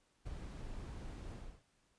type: noise with ADSR envelope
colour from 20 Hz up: brown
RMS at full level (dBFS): -44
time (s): 0.25-1.63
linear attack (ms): 15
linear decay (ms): 13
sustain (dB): -2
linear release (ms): 290
effects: pink hiss -75 dBFS RMS until 1.98 s + resampled to 22050 Hz